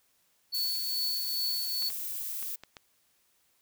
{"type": "tone with tremolo", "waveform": "triangle", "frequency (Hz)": 4435, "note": "C#8", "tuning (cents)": 0, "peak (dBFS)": -27, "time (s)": [0.52, 1.9], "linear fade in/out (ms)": 20, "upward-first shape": "triangle", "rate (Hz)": 2.4, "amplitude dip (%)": 50}
{"type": "noise", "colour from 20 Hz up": "violet", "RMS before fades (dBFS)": -36, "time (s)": [0.54, 2.56], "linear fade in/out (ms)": 10}
{"type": "clicks", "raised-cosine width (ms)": 0.2, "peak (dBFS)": -27, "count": 5, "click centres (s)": [1.824, 1.902, 2.428, 2.636, 2.768]}
{"effects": ["white hiss -70 dBFS RMS until 3.61 s"]}